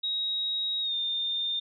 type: tone with pitch glide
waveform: sine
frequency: 3797 to 3621 Hz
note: A#7 to A7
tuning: +31 to +49 cents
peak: -27 dBFS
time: 0.03-1.6 s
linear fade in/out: 10 ms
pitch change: -82 cents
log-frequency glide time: 0.81-0.94 s
effects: none